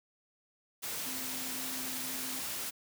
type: tone in noise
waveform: sine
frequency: 258.5 Hz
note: C4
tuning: 21 cents flat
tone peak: -46 dBFS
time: 1.05-2.41 s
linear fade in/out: 20 ms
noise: white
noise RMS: -38 dBFS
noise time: 0.82-2.71 s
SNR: -11 dB
effects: high-pass 80 Hz 12 dB/octave